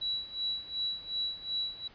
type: tone with tremolo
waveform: sine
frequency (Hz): 3920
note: B7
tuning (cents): -14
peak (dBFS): -29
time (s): 0.01-1.88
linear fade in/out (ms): 10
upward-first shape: sine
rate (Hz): 2.7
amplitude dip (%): 85
effects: pink hiss -57 dBFS RMS until 1.94 s + resampled to 11025 Hz